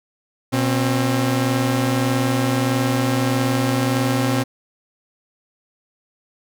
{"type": "tone pair together", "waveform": "sawtooth", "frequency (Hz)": [122.5, 266.6], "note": ["B2", "C4"], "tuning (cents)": [-14, 33], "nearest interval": "octave + minor second", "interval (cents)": 1347, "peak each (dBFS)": -16, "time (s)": [0.52, 4.44], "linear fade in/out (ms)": 20, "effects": []}